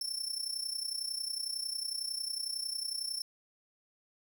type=tone with amplitude modulation; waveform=sawtooth; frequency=5380 Hz; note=E8; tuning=34 cents sharp; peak=-29 dBFS; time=0.01-3.22 s; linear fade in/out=2 ms; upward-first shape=sine; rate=31 Hz; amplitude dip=75%; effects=none